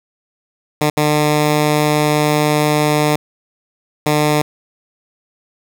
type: tone bursts at uneven times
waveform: 10% pulse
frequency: 150.2 Hz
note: D3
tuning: 39 cents sharp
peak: -4 dBFS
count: 3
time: 0.81-0.9 / 0.97-3.16 / 4.06-4.42 s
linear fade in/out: 5 ms
effects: none